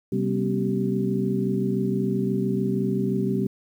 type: tone cluster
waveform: sine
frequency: 130.5 / 194.2 / 241.5 / 267.5 / 386 Hz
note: C3 / G3 / B3 / C4 / G4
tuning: -4 / -16 / -39 / +38 / -27 cents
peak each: -29 / -25 / -29 / -30 / -28 dBFS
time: 0.12-3.47 s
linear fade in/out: 5 ms
effects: 9-bit